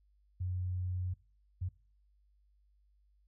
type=tone bursts at uneven times; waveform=sine; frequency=91 Hz; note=F#2; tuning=28 cents flat; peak=-33 dBFS; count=2; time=0.4-1.14 / 1.61-1.69 s; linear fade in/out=10 ms; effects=noise-tail reverb RT60 0.4 s tail -20 dB re dry + added 50 Hz sine -66 dBFS peak until 3.27 s